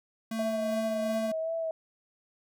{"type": "tone with tremolo", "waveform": "square", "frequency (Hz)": 223.8, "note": "A3", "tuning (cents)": 30, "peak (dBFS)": -31, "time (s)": [0.31, 1.32], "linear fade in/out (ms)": 5, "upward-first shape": "triangle", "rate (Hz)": 2.7, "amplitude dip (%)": 35}
{"type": "tone with vibrato", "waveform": "sine", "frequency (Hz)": 650, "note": "E5", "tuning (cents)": -24, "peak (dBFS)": -29, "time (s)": [0.39, 1.71], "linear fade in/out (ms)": 2, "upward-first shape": "sine", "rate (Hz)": 2.8, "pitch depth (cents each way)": 27}
{"effects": []}